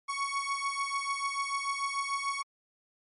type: beating tone pair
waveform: 30% pulse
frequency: 1108.7 / 1115.5 Hz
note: C#6 / C#6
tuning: 0 / +11 cents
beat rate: 6.8 Hz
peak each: -31 dBFS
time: 0.08-2.43 s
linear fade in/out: 20 ms
effects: MP3 48 kbps